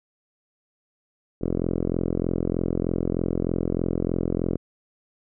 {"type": "tone with low-pass filter", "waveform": "5% pulse", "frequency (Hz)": 43.24, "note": "F1", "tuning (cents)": -16, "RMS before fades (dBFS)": -25, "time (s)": [1.41, 4.57], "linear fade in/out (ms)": 10, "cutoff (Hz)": 410, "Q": 1.1, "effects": []}